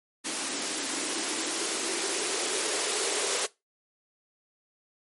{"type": "noise with band-pass filter sweep", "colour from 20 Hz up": "violet", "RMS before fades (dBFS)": -30, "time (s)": [0.24, 3.47], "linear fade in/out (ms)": 20, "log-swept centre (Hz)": [270, 430], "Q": 5.2, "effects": ["noise-tail reverb RT60 0.2 s tail -19 dB re dry", "MP3 48 kbps"]}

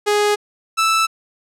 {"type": "tone pair in turn", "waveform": "sawtooth", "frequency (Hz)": [415.3, 1318.5], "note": ["G#4", "E6"], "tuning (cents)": [0, 0], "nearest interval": "octave + minor sixth", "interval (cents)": 2000, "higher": "second", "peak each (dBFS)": -10, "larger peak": "neither", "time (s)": [[0.06, 0.36], [0.77, 1.07]], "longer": "neither", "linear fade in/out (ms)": 20, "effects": ["low-pass 10000 Hz 12 dB/octave"]}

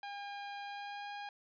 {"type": "tone with pitch glide", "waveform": "sawtooth", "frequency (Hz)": [808, 816.4], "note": ["G#5", "G#5"], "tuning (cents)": [-48, -30], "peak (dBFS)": -38, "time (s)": [0.03, 1.29], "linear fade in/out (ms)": 2, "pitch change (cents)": 18, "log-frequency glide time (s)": [0.63, 1.1], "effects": ["resampled to 11025 Hz"]}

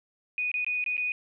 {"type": "tone with dropouts", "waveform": "sine", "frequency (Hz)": 2478, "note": "D#7", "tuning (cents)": -8, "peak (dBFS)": -26, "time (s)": [0.38, 1.12], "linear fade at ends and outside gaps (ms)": 1, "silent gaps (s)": [[0.516, 0.541], [0.646, 0.665], [0.841, 0.862], [0.968, 0.978]], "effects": []}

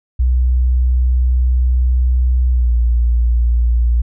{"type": "tone with pitch glide", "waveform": "sine", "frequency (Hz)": [62.4, 58.9], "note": ["B1", "A#1"], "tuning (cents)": [19, 19], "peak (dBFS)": -10, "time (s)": [0.19, 4.02], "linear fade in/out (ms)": 10, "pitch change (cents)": -100, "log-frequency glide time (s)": [2.51, 2.72], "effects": []}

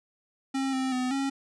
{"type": "tone with pitch steps", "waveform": "square", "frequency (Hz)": [268.9, 262.2, 253.2, 273.1], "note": ["C4", "C4", "B3", "C#4"], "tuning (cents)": [47, 4, 43, -26], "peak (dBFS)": -27, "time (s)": [0.54, 1.3], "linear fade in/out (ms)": 10, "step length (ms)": 190, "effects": ["resampled to 22050 Hz"]}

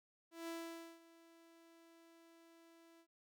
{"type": "tone with ADSR envelope", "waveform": "sawtooth", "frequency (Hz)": 332.2, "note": "E4", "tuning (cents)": 13, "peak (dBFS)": -39, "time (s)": [0.31, 3.07], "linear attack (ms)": 170, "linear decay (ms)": 510, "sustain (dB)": -20, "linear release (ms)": 74, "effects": []}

